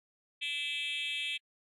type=tone with frequency modulation; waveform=sine; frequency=2924 Hz; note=F#7; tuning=21 cents flat; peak=-30 dBFS; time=0.41-1.38 s; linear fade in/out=20 ms; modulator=299 Hz; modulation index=2.1; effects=tanh soft clip ceiling -32 dBFS + AAC 64 kbps